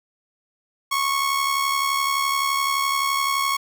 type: tone with amplitude modulation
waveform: sawtooth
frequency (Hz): 1101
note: C#6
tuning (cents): -12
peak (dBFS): -14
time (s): 0.91-3.57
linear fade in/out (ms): 10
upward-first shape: sine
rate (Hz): 71.7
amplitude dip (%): 50
effects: none